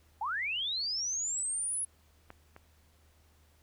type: linear sweep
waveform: sine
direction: up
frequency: 784 to 10548 Hz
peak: -31 dBFS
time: 0.21-1.85 s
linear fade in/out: 5 ms
type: clicks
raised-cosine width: 0.5 ms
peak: -31 / -34 dBFS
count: 2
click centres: 2.304 / 2.564 s
effects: added 77 Hz sine -63 dBFS peak until 3.62 s + pink hiss -68 dBFS RMS until 3.62 s